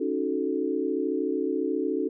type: chord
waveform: sine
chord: D# half-diminished seventh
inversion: third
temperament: equal with one note detuned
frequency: 277.2 / 311.1 / 370 / 438 Hz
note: C#4 / D#4 / F#4 / A4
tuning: 0 / 0 / 0 / -8 cents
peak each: -30 dBFS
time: 0-2.09 s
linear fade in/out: 10 ms
effects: none